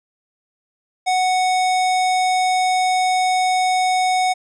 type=tone; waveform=square; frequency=740 Hz; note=F#5; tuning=in tune; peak=-16 dBFS; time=1.06-4.34 s; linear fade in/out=20 ms; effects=resampled to 22050 Hz